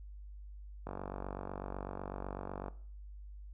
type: click train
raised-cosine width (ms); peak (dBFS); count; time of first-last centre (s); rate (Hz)
1; -26; 88; 0.87-2.683; 48
effects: noise-tail reverb RT60 0.5 s tail -18 dB re dry + added 50 Hz sine -46 dBFS peak until 3.53 s